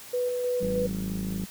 sine tone with tremolo, 493.9 Hz, B4, in tune, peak -24 dBFS, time 0.13-0.87 s, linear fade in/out 10 ms, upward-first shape square, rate 3.2 Hz, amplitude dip 25%
sine tone with pitch glide, 190 to 188.69 Hz, F#3 to F#3, +46 to +34 cents, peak -30 dBFS, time 0.6-1.46 s, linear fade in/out 20 ms, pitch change -12 cents, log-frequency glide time 0.75-1.25 s
click train, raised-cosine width 3 ms, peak -23 dBFS, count 44, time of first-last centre 0.63-1.437 s, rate 53.3 Hz
effects white hiss -45 dBFS RMS until 1.5 s

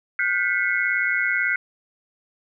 sine tone cluster, 1435 / 1553 / 1997 / 2180 Hz, F6 / G6 / B6 / C#7, +47 / -17 / +19 / -29 cents, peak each -25 dBFS, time 0.19-1.56 s, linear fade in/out 2 ms, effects none

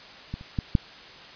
clicks, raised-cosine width 5 ms, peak -19 / -30 / -13 / -6 dBFS, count 4, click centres 0.34 / 0.411 / 0.588 / 0.752 s, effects white hiss -45 dBFS RMS until 1.35 s + resampled to 11025 Hz

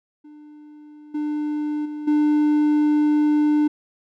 triangle tone with level steps, 299.2 Hz, D4, 32 cents sharp, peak -39 / -20 / -26 / -13 dBFS, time 0.24-3.68 s, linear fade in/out 10 ms, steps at 1.14 / 1.85 / 2.07 s, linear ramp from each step 10 ms, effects none

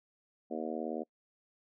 harmonic tone, 79 Hz, D#2, 27 cents sharp, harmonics 3 / 4 / 5 / 6 / 7 / 8 / 9, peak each -40 / -41 / -42 / -43 / -43 / -44 / -45 dBFS, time 0.5-1.04 s, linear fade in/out 20 ms, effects noise-tail reverb RT60 0.1 s tail -26 dB re dry

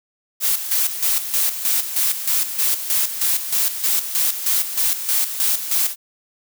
blue noise with tremolo, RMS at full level -18 dBFS, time 0.4-5.96 s, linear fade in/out 50 ms, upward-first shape square, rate 3.2 Hz, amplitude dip 65%, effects none

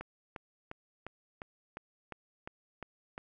click train, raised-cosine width 0.5 ms, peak -26 dBFS, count 10, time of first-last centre 0.01-3.179 s, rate 2.84 Hz, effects none

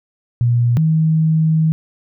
sine tone pair in turn, 119.9 / 158.85 Hz, A#2 / D#3, +49 / +36 cents, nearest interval perfect fourth, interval 487 cents, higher second, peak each -11 dBFS, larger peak neither, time 0.41-0.77 / 0.77-1.72 s, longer second, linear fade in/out 0 ms, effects none

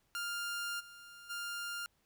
sawtooth tone with level steps, 1400 Hz, F6, 4 cents sharp, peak -33 / -48 / -35 dBFS, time 0.15-1.86 s, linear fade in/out 0 ms, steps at 0.79 / 1.29 s, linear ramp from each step 20 ms, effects pink hiss -75 dBFS RMS until 2.05 s

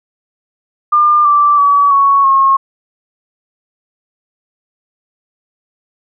sine tone with pitch steps, 1200 / 1169.9 / 1140.5 / 1111.9 / 1084 Hz, D6 / D6 / C#6 / C#6 / C#6, +37 / -7 / +49 / +5 / -39 cents, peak -6 dBFS, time 0.92-2.57 s, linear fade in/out 10 ms, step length 330 ms, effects none

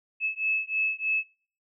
sine beating tone pair, 2598 / 2601.2 Hz, E7 / E7, -26 / -24 cents, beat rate 3.2 Hz, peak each -28 dBFS, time 0.2-1.24 s, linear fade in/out 50 ms, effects noise-tail reverb RT60 0.5 s tail -24 dB re dry

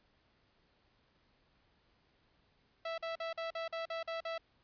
sawtooth tone bursts, 659.3 Hz, E5, in tune, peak -33 dBFS, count 9, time 2.85-4.38 s, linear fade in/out 5 ms, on 130 ms, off 45 ms, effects pink hiss -72 dBFS RMS until 4.63 s + resampled to 11025 Hz

